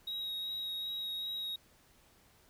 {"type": "tone with vibrato", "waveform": "triangle", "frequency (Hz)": 3800, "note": "A#7", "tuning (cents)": 33, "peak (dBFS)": -35, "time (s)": [0.07, 1.56], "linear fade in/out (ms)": 5, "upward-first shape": "sine", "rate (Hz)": 2.6, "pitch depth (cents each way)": 12, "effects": ["pink hiss -65 dBFS RMS until 2.49 s"]}